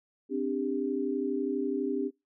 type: chord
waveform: sine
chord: C suspended second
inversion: none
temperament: equal with one note detuned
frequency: 261.6 / 293.7 / 397 Hz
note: C4 / D4 / G4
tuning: 0 / 0 / +22 cents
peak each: -32 dBFS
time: 0.29-2.11 s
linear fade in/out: 50 ms
effects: noise-tail reverb RT60 0.2 s tail -22 dB re dry